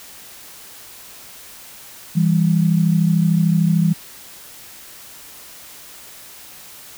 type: tone pair together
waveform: sine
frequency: 165.01 / 198.4 Hz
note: E3 / G3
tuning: +2 / +21 cents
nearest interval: minor third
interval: 319 cents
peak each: -14 / -18 dBFS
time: 2.15-3.94 s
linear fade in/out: 20 ms
effects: white hiss -40 dBFS RMS until 6.97 s